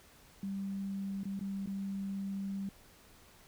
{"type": "tone with dropouts", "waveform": "sine", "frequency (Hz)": 196, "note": "G3", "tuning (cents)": 0, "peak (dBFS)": -35, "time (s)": [0.43, 2.69], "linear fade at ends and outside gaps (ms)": 2, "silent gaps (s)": [[1.234, 1.254], [1.393, 1.41], [1.66, 1.673]], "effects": ["pink hiss -60 dBFS RMS until 3.47 s"]}